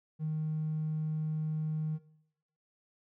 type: tone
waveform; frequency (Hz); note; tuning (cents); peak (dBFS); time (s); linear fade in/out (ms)
triangle; 155.56; D#3; 0; -27; 0.19-1.99; 50
effects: noise-tail reverb RT60 0.7 s tail -19 dB re dry + tanh soft clip ceiling -28 dBFS